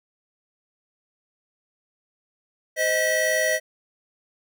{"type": "tone cluster", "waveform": "square", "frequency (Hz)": [517, 627, 1942], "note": ["C5", "D#5", "B6"], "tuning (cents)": [-21, 13, -30], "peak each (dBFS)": [-29, -24, -24], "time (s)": [2.76, 3.6], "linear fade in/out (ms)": 50, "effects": []}